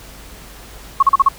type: tone bursts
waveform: sine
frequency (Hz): 1100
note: C#6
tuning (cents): -14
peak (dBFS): -6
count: 5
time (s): 1-1.287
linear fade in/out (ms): 5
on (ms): 27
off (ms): 38
effects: added 50 Hz sine -40 dBFS peak until 1.38 s + pink hiss -39 dBFS RMS until 1.38 s